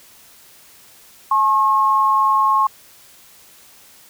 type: tone pair together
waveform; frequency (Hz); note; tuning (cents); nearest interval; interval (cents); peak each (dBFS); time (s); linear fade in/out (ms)
sine; 858 / 1081; A5 / C#6; -44 / -44; major third; 400; -20 / -13; 1.31-2.67; 5
effects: white hiss -47 dBFS RMS until 4.09 s